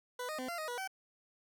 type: tone with pitch steps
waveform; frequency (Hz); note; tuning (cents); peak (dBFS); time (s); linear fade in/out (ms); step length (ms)
20% pulse; 495.4 / 618 / 256.1 / 689 / 624 / 485.7 / 765; B4 / D#5 / C4 / F5 / D#5 / B4 / G5; +5 / -12 / -37 / -24 / +5 / -29 / -42; -33; 0.19-0.876; 5; 98
effects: none